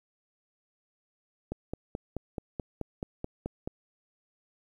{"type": "click train", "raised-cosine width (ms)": 2, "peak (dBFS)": -20, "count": 11, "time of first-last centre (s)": [1.52, 3.675], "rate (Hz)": 4.64, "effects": ["10-bit"]}